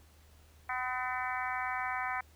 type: harmonic tone with a mistuned harmonic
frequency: 252.6 Hz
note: B3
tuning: 39 cents sharp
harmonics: 3 / 4 / 5 / 6 / 7 / 8 / 9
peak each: -38 / -39 / -40 / -41 / -41 / -42 / -43 dBFS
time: 0.69-2.21 s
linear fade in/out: 5 ms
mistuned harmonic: 7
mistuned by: +23 cents
effects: added 76 Hz sine -58 dBFS peak until 2.35 s + pink hiss -64 dBFS RMS until 2.35 s